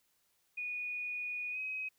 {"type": "tone with pitch glide", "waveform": "sine", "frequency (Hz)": [2463, 2532], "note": ["D#7", "D#7"], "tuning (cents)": [-18, 30], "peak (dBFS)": -36, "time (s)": [0.57, 1.89], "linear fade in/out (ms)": 10, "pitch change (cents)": 48, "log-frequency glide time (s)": [1.51, 1.59], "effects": ["white hiss -75 dBFS RMS until 1.98 s"]}